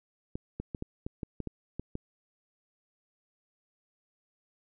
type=clicks; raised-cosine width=3 ms; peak=-22 dBFS; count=10; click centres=0.355 / 0.6 / 0.748 / 0.824 / 1.065 / 1.232 / 1.403 / 1.473 / 1.796 / 1.954 s; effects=none